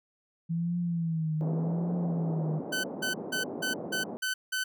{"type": "tone with vibrato", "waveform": "sine", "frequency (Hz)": 164.81, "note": "E3", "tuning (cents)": 0, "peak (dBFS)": -27, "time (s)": [0.49, 2.6], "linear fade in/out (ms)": 20, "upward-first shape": "triangle", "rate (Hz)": 0.86, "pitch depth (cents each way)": 110}
{"type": "band-pass noise", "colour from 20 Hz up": "pink", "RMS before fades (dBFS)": -38, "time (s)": [1.41, 4.17], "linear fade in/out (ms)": 0, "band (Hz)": [190, 710], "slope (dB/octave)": 24}
{"type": "tone bursts", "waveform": "sawtooth", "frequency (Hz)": 1516, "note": "F#6", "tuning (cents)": 42, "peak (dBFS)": -25, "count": 7, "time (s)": [2.72, 4.64], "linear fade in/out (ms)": 10, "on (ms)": 120, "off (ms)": 180}
{"effects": []}